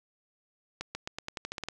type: accelerating click train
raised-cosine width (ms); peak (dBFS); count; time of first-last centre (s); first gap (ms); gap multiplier
0.2; -18; 11; 0.81-1.686; 140; 0.89
effects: none